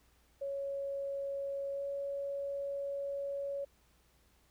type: tone with pitch glide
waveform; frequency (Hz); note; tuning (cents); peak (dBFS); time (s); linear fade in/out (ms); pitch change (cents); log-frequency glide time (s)
sine; 555 to 559.5; C#5 to C#5; +2 to +16; -35; 0.41-3.65; 10; +14; 1.73-1.83
effects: added 60 Hz sine -69 dBFS peak until 4.5 s + pink hiss -70 dBFS RMS until 4.5 s